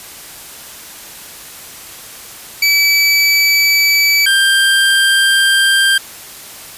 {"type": "tone pair in turn", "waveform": "25% pulse", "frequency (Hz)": [2300, 1585.5], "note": ["D7", "G6"], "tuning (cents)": [-37, 19], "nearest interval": "tritone", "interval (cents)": 644, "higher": "first", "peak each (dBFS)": -5, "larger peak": "neither", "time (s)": [[2.62, 4.26], [4.26, 5.98]], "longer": "second", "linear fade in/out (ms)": 5, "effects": ["white hiss -33 dBFS RMS until 6.77 s", "resampled to 32000 Hz"]}